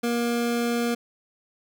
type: tone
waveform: 25% pulse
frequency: 236.8 Hz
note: A#3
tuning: 27 cents sharp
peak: -19 dBFS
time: 0.03-0.95 s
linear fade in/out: 10 ms
effects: none